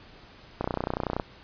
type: click train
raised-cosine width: 1 ms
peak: -13 dBFS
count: 19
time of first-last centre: 0.61-1.198 s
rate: 30.6 Hz
effects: pink hiss -51 dBFS RMS until 1.43 s + resampled to 11025 Hz